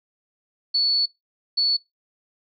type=tone bursts at uneven times; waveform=sine; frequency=4435 Hz; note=C#8; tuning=in tune; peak=-17 dBFS; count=2; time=0.74-1.06 / 1.57-1.77 s; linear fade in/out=10 ms; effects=noise-tail reverb RT60 0.2 s tail -24 dB re dry